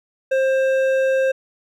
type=tone with hard clipping; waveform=sine; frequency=530 Hz; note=C5; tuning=22 cents sharp; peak=-17 dBFS; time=0.31-1.32 s; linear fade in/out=10 ms; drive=9 dB; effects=none